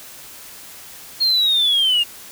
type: linear sweep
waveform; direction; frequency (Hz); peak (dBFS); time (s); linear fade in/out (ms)
sine; down; 4273 to 2794; -12; 1.2-2.04; 20
effects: tanh soft clip ceiling -11 dBFS + white hiss -39 dBFS RMS until 2.31 s